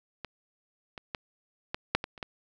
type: clicks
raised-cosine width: 0.3 ms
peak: -21 / -24 / -17 / -15 / -6 / -18 / -30 / -18 dBFS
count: 8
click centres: 0.247 / 0.978 / 1.148 / 1.745 / 1.95 / 2.041 / 2.178 / 2.228 s
effects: none